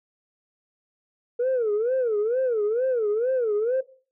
sine tone with vibrato, 465.9 Hz, A#4, 1 cent flat, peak -19 dBFS, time 1.39-3.81 s, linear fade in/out 10 ms, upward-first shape sine, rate 2.2 Hz, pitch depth 210 cents each way, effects noise-tail reverb RT60 0.4 s tail -17 dB re dry + tanh soft clip ceiling -18 dBFS

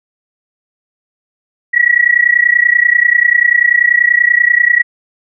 sine tone with amplitude modulation, 1926 Hz, B6, 44 cents flat, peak -3 dBFS, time 1.73-4.83 s, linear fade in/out 20 ms, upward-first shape sine, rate 30.3 Hz, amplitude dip 90%, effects none

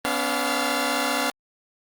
10% pulse tone cluster, 249.8 / 284.6 / 694 / 1355 Hz, B3 / C#4 / F5 / E6, +20 / +46 / -11 / +47 cents, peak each -19 / -18 / -19 / -26 dBFS, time 0.05-1.3 s, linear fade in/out 0 ms, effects Opus 32 kbps

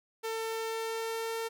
sawtooth tone with pitch glide, 448.3 to 453.5 Hz, A4 to A#4, +32 to -48 cents, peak -29 dBFS, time 0.23-1.49 s, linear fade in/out 20 ms, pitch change +20 cents, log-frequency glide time 0.47-1.38 s, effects none

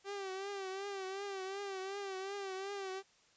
sawtooth tone with vibrato, 390 Hz, G4, 9 cents flat, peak -36 dBFS, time 0.04-3.03 s, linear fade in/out 50 ms, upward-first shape triangle, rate 2.7 Hz, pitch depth 76 cents each way, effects white hiss -68 dBFS RMS until 3.36 s + resampled to 16000 Hz

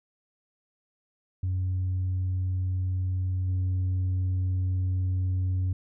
sine tone with level steps, 92.4 Hz, F#2, 2 cents flat, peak -23 / -21 dBFS, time 1.43-5.73 s, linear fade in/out 5 ms, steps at 3.47 s, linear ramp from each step 20 ms, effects tanh soft clip ceiling -23 dBFS

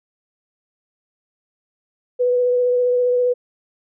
sine tone with vibrato, 493.9 Hz, B4, in tune, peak -14 dBFS, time 2.19-3.34 s, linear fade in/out 20 ms, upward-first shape triangle, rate 15 Hz, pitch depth 17 cents each way, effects none

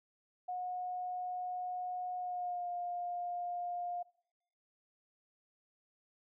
sine tone with pitch glide, 726 to 706.6 Hz, F#5 to F5, -33 to +20 cents, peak -36 dBFS, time 0.48-4.03 s, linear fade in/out 10 ms, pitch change -47 cents, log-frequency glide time 2.17-2.69 s, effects noise-tail reverb RT60 0.7 s tail -22 dB re dry

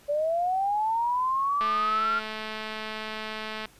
sine linear sweep, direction up, 571 to 1396.9 Hz, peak -23 dBFS, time 0.08-2.2 s, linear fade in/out 20 ms
click train, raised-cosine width 0.3 ms, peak -19 dBFS, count 445, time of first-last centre 1.61-3.656 s, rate 217 Hz
effects pink hiss -56 dBFS RMS until 3.79 s + resampled to 32000 Hz

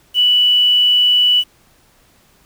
sine tone with quantisation, 2960 Hz, F#7, in tune, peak -9 dBFS, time 0.14-1.44 s, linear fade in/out 50 ms, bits 6, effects pink hiss -53 dBFS RMS until 2.45 s

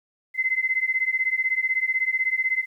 sine beating tone pair, 2049 / 2065 Hz, C7 / C7, -37 / -23 cents, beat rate 16 Hz, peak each -24 dBFS, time 0.34-2.66 s, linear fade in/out 50 ms, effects 10-bit

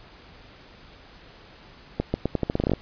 accelerating click train, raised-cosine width 2 ms, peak -9 dBFS, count 13, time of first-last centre 2-2.736 s, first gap 140 ms, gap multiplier 0.83, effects pink hiss -49 dBFS RMS until 2.81 s + resampled to 11025 Hz

